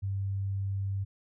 sine tone, 98 Hz, G2, in tune, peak -29 dBFS, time 0.02-1.05 s, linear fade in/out 20 ms, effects none

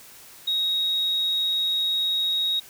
sine tone, 3777 Hz, A#7, 22 cents sharp, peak -20 dBFS, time 0.47-2.6 s, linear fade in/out 10 ms, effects tanh soft clip ceiling -17 dBFS + white hiss -47 dBFS RMS until 2.69 s

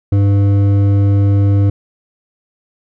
sine tone with hard clipping, 100 Hz, G2, 35 cents sharp, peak -10 dBFS, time 0.12-1.7 s, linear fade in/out 5 ms, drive 9 dB, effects none

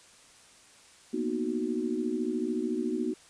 sine chord, B major seventh, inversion third, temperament equal, 233.1 / 246.9 / 311.1 / 370 Hz, A#3 / B3 / D#4 / F#4, 0 / 0 / 0 / 0 cents, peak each -35 / -33 / -33 / -33 dBFS, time 1.13-3.14 s, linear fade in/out 10 ms, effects white hiss -56 dBFS RMS until 3.29 s + resampled to 22050 Hz

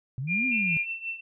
sine exponential two-way sweep, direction up then down, 121.5 to 264.9 to 154.2 Hz, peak -29 dBFS, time 0.18-0.77 s, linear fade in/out 0 ms, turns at 0.46 s
sine tone, 2400 Hz, D7, 37 cents sharp, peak -24 dBFS, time 0.27-0.86 s, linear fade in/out 50 ms
sine tone with tremolo, 2688 Hz, E7, 33 cents sharp, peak -28 dBFS, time 0.51-1.21 s, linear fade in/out 10 ms, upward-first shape triangle, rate 5.6 Hz, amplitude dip 85%
effects none

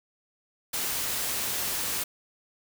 white noise, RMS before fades -30 dBFS, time 0.73-2.04 s, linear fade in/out 10 ms, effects none

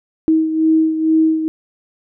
sine beating tone pair, 317.9 / 320.1 Hz, D#4 / D#4, +37 / +49 cents, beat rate 2.2 Hz, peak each -12 / -19 dBFS, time 0.28-1.48 s, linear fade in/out 0 ms, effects none

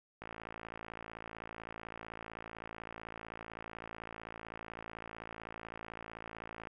click train, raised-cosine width 0.5 ms, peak -29 dBFS, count 361, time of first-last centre 0.22-6.672 s, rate 55.8 Hz, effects none

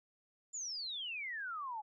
sine exponential sweep, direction down, 7240 to 823 Hz, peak -39 dBFS, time 0.53-1.82 s, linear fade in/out 20 ms, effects none

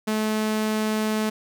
sawtooth tone, 216.1 Hz, A3, 31 cents flat, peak -18 dBFS, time 0.07-1.3 s, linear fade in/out 10 ms, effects none

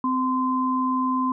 sine tone pair together, 258.2 / 1033 Hz, C4 / C6, -23 / -22 cents, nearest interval 2 octaves, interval 2401 cents, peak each -23 dBFS, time 0.04-1.32 s, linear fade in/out 2 ms, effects none

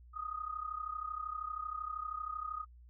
sine tone with amplitude modulation, 1244.5 Hz, D#6, in tune, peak -34 dBFS, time 0.13-2.66 s, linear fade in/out 50 ms, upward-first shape sine, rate 32.8 Hz, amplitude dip 80%, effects added 60 Hz sine -54 dBFS peak until 2.89 s

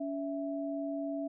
sine tone pair together, 283.2 / 659.3 Hz, C#4 / E5, +37 / 0 cents, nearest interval octave + minor third, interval 1463 cents, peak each -35 / -37 dBFS, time 0-1.28 s, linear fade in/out 10 ms, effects none

